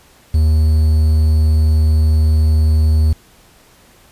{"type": "tone with quantisation", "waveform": "triangle", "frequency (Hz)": 77.78, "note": "D#2", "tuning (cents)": 0, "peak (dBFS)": -7, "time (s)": [0.34, 3.13], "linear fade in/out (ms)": 5, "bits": 6, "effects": ["pink hiss -48 dBFS RMS until 4.11 s", "resampled to 32000 Hz"]}